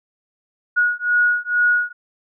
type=beating tone pair; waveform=sine; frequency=1451 / 1453.2 Hz; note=F#6 / F#6; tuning=-34 / -32 cents; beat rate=2.2 Hz; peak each=-18 dBFS; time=0.76-1.93 s; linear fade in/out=20 ms; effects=none